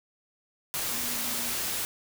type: tone in noise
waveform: sine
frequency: 238.2 Hz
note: A#3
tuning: 38 cents sharp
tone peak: -42 dBFS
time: 0.93-1.53 s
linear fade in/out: 0 ms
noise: white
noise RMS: -31 dBFS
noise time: 0.74-1.85 s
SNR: -14 dB
effects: none